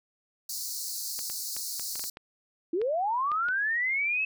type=high-pass noise; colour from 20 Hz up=pink; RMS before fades=-35 dBFS; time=0.49-2.1 s; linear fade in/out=5 ms; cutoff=4200 Hz; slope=96 dB/octave
type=clicks; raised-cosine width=0.3 ms; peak=-26 dBFS; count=11; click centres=1.191 / 1.299 / 1.566 / 1.796 / 1.956 / 1.995 / 2.04 / 2.171 / 2.816 / 3.317 / 3.486 s
type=linear sweep; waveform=sine; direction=up; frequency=316.7 to 2622 Hz; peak=-25 dBFS; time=2.73-4.25 s; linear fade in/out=5 ms
effects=none